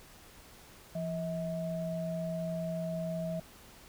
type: tone pair together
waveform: sine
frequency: 170 / 641.8 Hz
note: F3 / E5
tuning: -46 / -46 cents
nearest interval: octave + major seventh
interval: 2300 cents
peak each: -35 / -36 dBFS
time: 0.95-3.4 s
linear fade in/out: 5 ms
effects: pink hiss -55 dBFS RMS until 3.88 s